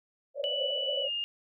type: band-pass noise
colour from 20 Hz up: white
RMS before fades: -35 dBFS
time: 0.34-1.1 s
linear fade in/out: 50 ms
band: 520 to 590 Hz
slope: 96 dB/octave
type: tone with pitch glide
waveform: sine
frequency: 2960 to 2828 Hz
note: F#7 to F7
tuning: 0 to +21 cents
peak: -30 dBFS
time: 0.44-1.24 s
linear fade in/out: 0 ms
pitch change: -79 cents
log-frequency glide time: 1.02-1.08 s
effects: none